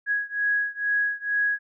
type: beating tone pair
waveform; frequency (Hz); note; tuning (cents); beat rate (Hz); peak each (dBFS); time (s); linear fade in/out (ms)
sine; 1661.2 / 1663.4; G#6 / G#6; 0 / +2; 2.2; -25 / -26; 0.06-1.59; 50
effects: none